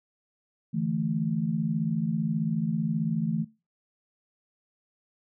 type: chord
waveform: sine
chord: D suspended second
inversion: none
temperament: just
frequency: 146.83 / 165.19 / 220.2 Hz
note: D3 / E3 / A3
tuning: 0 / +4 / +2 cents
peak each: -33 / -28 / -29 dBFS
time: 0.73-3.45 s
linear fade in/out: 20 ms
effects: noise-tail reverb RT60 0.3 s tail -22 dB re dry